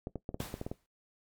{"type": "clicks", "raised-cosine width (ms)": 2, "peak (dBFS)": -23, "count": 9, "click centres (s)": [0.071, 0.157, 0.291, 0.344, 0.404, 0.541, 0.614, 0.665, 0.715]}
{"type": "noise with exponential decay", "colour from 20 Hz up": "pink", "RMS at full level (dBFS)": -40, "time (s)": [0.4, 0.86], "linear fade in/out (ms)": 1, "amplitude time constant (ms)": 99}
{"effects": ["noise-tail reverb RT60 0.1 s tail -17 dB re dry", "MP3 96 kbps"]}